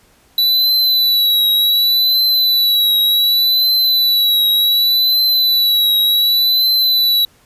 square tone with vibrato, 3951 Hz, B7, in tune, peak -11 dBFS, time 0.38-7.25 s, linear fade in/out 2 ms, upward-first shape triangle, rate 0.67 Hz, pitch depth 54 cents each way, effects pink hiss -52 dBFS RMS until 7.45 s + resampled to 32000 Hz

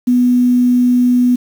sine tone with quantisation, 246.9 Hz, B3, in tune, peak -8 dBFS, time 0.07-1.36 s, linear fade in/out 10 ms, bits 6, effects none

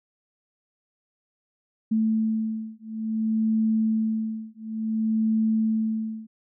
sine beating tone pair, 220.1 / 220.67 Hz, A3 / A3, +1 / +5 cents, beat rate 0.57 Hz, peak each -25 dBFS, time 1.91-6.27 s, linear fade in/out 10 ms, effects none

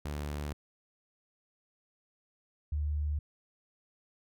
sawtooth / sine tone pair in turn, 73.42 / 74.4 Hz, D2 / D2, 0 / +23 cents, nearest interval unison, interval 23 cents, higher second, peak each -31 / -29 dBFS, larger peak second, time 0.05-0.53 / 2.72-3.19 s, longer first, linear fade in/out 5 ms, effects none

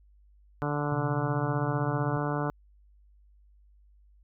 harmonic tone, 146.4 Hz, D3, 5 cents flat, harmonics 1 / 2 / 3 / 4 / 5 / 6 / 7 / 8 / 9 / 10, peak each -31 / -34 / -36 / -37 / -38 / -39 / -39 / -40 / -41 / -41 dBFS, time 0.62-2.5 s, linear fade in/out 0 ms
sine tone, 130.81 Hz, C3, in tune, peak -31 dBFS, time 0.92-2.17 s, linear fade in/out 0 ms
effects added 50 Hz sine -56 dBFS peak until 4.23 s

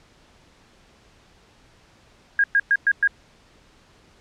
sine tone bursts, 1630 Hz, G#6, 33 cents flat, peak -14 dBFS, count 5, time 2.39-3.075 s, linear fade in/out 2 ms, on 49 ms, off 110 ms, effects pink hiss -55 dBFS RMS until 4.2 s + low-pass 6000 Hz 12 dB/octave

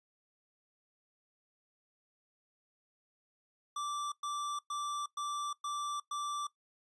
square tone bursts, 1170 Hz, D6, 7 cents flat, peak -36 dBFS, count 6, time 3.76-6.47 s, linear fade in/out 5 ms, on 360 ms, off 110 ms, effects noise-tail reverb RT60 0.1 s tail -17 dB re dry + resampled to 22050 Hz

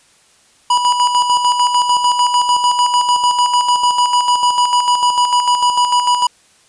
square tone with tremolo, 979 Hz, B5, 15 cents flat, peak -10 dBFS, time 0.7-6.27 s, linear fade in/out 5 ms, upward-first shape square, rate 6.7 Hz, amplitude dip 50%, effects white hiss -51 dBFS RMS until 6.68 s + resampled to 22050 Hz

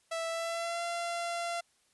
sawtooth tone with pitch glide, 659.3 to 686.1 Hz, E5 to F5, 0 to -31 cents, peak -29 dBFS, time 0.11-1.61 s, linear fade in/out 10 ms, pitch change +69 cents, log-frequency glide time 0.29-0.83 s, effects white hiss -70 dBFS RMS until 1.93 s + resampled to 24000 Hz

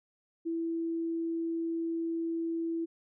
sine tone, 331.1 Hz, E4, 8 cents sharp, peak -30 dBFS, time 0.45-2.86 s, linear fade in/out 20 ms, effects none

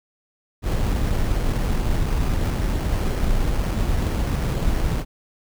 brown noise with sample-and-hold, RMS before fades -21 dBFS, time 0.62-5.05 s, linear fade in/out 50 ms, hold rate 3675 Hz, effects none

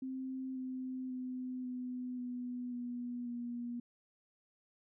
sine tone with pitch steps, 261.6 / 257.8 / 254.2 / 250.5 / 246.9 / 243.4 / 239.9 Hz, C4 / C4 / C4 / B3 / B3 / B3 / A#3, 0 / -26 / -50 / +25 / 0 / -25 / +50 cents, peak -38 dBFS, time 0.02-3.8 s, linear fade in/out 5 ms, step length 540 ms, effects none

